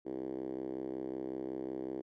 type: tone with band-pass filter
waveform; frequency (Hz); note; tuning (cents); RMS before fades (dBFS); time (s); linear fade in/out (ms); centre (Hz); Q
5% pulse; 65.41; C2; 0; -40; 0.05-2.02; 20; 350; 4
effects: none